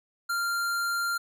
square tone, 1390 Hz, F6, 9 cents flat, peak -27 dBFS, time 0.29-1.18 s, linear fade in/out 10 ms, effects none

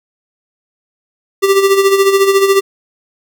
square tone with tremolo, 392 Hz, G4, in tune, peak -6 dBFS, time 1.42-2.61 s, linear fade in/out 20 ms, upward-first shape sine, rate 14 Hz, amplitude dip 60%, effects none

